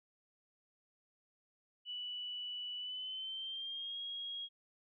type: tone with pitch glide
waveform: sine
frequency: 2960 to 3284 Hz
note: F#7 to G#7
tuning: 0 to -20 cents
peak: -40 dBFS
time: 1.85-4.49 s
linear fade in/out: 50 ms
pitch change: +180 cents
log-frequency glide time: 2.77-3.99 s
effects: none